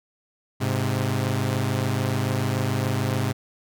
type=tone pair together; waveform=sawtooth; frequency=103.83 / 130.73 Hz; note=G#2 / C3; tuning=0 / -1 cents; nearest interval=major third; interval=399 cents; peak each=-21 dBFS; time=0.6-3.33 s; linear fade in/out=20 ms; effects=none